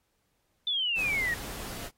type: exponential sweep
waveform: sine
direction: down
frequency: 3564 to 1846 Hz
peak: -26 dBFS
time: 0.67-1.34 s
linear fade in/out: 2 ms
type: noise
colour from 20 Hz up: pink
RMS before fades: -40 dBFS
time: 0.95-1.91 s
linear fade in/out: 50 ms
effects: pink hiss -75 dBFS RMS until 1.97 s + AAC 48 kbps